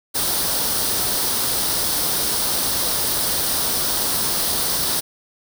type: noise with comb filter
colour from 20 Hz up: white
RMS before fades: -21 dBFS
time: 0.14-5.01 s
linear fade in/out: 20 ms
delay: 0.21 ms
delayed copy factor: +0.55
effects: none